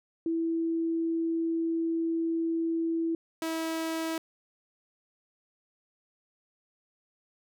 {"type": "tone pair in turn", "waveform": ["sine", "sawtooth"], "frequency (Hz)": [329.6, 324.3], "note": ["E4", "E4"], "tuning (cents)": [0, -28], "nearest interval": "unison", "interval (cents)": 28, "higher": "first", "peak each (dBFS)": -26, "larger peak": "neither", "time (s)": [[0.26, 3.15], [3.42, 4.18]], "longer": "first", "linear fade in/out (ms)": 2, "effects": []}